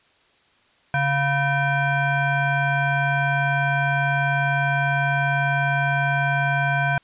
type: tone with frequency modulation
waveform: sine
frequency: 698.5 Hz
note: F5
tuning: in tune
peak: -18 dBFS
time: 0.94-6.98 s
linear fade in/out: 2 ms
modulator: 839 Hz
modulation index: 1.6
effects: white hiss -59 dBFS RMS until 7.03 s + resampled to 8000 Hz